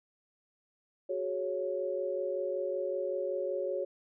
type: chord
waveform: sine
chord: F# suspended second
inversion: none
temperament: equal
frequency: 370 / 415.3 / 554.4 Hz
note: F#4 / G#4 / C#5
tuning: 0 / 0 / 0 cents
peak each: -36 / -38 / -33 dBFS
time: 1.09-3.85 s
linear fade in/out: 10 ms
effects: none